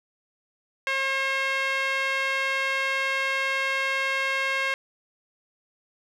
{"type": "tone with band-pass filter", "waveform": "sawtooth", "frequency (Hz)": 538, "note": "C5", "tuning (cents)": 48, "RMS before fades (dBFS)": -26, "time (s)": [0.87, 4.74], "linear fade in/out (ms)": 0, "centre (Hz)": 2100, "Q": 2.1, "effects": []}